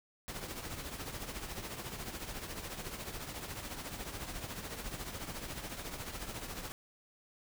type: noise with tremolo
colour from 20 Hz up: pink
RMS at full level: -40 dBFS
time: 0.28-6.72 s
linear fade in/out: 0 ms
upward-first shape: triangle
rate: 14 Hz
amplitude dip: 65%
effects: none